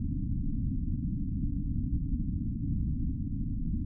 pink low-pass noise, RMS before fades -31 dBFS, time 0-3.85 s, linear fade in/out 5 ms, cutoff 290 Hz, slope 96 dB/octave, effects none

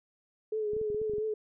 sine tone with vibrato, 427 Hz, G#4, 48 cents sharp, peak -29 dBFS, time 0.52-1.34 s, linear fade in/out 5 ms, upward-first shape triangle, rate 4.4 Hz, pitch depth 50 cents each way
clicks, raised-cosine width 3 ms, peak -32 dBFS, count 9, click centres 0.734 / 0.766 / 0.814 / 0.902 / 0.946 / 1.016 / 1.097 / 1.136 / 1.183 s
effects none

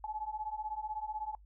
sine beating tone pair, 848 / 864 Hz, G#5 / A5, +36 / -32 cents, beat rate 16 Hz, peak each -40 / -39 dBFS, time 0.04-1.35 s, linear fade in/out 2 ms, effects noise-tail reverb RT60 0.1 s tail -24 dB re dry + added 50 Hz sine -55 dBFS peak until 1.45 s

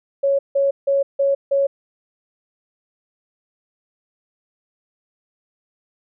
sine tone bursts, 554.4 Hz, C#5, in tune, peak -14 dBFS, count 5, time 0.23-1.67 s, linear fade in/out 10 ms, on 160 ms, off 160 ms, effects none

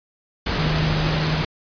sine tone in noise, 155.56 Hz, D#3, in tune, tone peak -21 dBFS, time 0.58-1.42 s, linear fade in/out 5 ms, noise pink, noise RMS -23 dBFS, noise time 0.46-1.45 s, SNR -1 dB, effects resampled to 11025 Hz

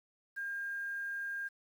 sine tone with quantisation, 1608 Hz, G6, 44 cents sharp, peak -36 dBFS, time 0.36-1.49 s, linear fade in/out 20 ms, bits 10, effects none

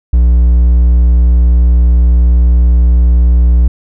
triangle tone with hard clipping, 60.6 Hz, B1, 32 cents flat, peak -5 dBFS, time 0.13-3.68 s, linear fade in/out 5 ms, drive 6 dB, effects none

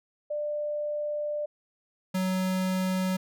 sine / square tone pair in turn, 594 / 186.45 Hz, D5 / F#3, +20 / +14 cents, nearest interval octave + minor sixth, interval 2006 cents, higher first, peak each -28 / -26 dBFS, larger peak second, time 0.3-1.46 / 2.14-3.17 s, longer first, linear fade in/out 10 ms, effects none

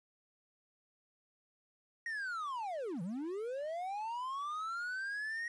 triangle linear two-way sweep, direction down then up, 1890 to 158.4 to 1890 Hz, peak -35 dBFS, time 2.06-5.48 s, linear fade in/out 2 ms, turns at 3.02 s, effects resampled to 22050 Hz + 11-bit

